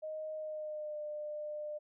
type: tone with pitch glide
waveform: sine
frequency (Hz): 622.3 to 600.4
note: D#5 to D5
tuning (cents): 0 to +38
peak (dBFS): -38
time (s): 0.02-1.79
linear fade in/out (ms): 20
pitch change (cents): -62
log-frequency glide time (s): 0.35-0.99
effects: none